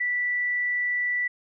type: tone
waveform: sine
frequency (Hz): 1966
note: B6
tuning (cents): -8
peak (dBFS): -23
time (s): 0-1.28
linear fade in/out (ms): 10
effects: none